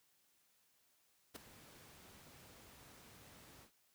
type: noise with ADSR envelope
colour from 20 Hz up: pink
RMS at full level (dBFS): -45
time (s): 1.34-3.71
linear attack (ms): 22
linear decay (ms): 4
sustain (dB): -15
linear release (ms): 89
effects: white hiss -75 dBFS RMS until 3.94 s + high-pass 60 Hz 12 dB/octave